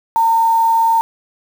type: tone with quantisation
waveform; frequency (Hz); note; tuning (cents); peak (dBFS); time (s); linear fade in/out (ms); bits
sine; 911; A#5; -40; -10; 0.16-1.01; 0; 5
effects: none